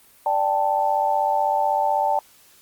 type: chord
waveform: sine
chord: D suspended fourth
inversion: none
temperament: equal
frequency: 587.3 / 784 / 880 Hz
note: D5 / G5 / A5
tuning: 0 / 0 / 0 cents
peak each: -25 / -22 / -21 dBFS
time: 0.26-2.19 s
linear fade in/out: 2 ms
effects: white hiss -53 dBFS RMS until 2.61 s + Opus 32 kbps